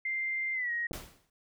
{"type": "tone with pitch glide", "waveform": "sine", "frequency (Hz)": [2093, 1886.3], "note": ["C7", "A#6"], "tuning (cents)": [0, 20], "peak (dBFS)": -30, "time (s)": [0.05, 0.87], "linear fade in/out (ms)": 5, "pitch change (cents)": -180, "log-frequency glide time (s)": [0.54, 0.71]}
{"type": "clicks", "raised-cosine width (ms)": 2, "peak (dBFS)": -26, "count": 2, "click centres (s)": [0.911, 0.917]}
{"type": "noise with exponential decay", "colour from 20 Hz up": "pink", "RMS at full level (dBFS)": -38, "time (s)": [0.93, 1.3], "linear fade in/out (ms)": 2, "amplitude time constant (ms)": 80}
{"effects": []}